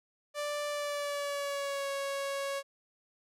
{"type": "tone with pitch glide", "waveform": "sawtooth", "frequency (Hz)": [587.3, 554.3], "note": ["D5", "C#5"], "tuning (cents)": [0, 0], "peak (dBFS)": -29, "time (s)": [0.34, 2.63], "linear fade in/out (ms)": 50, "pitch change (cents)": -100, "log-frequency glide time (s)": [0.69, 1.89], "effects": ["low-pass 12000 Hz 12 dB/octave"]}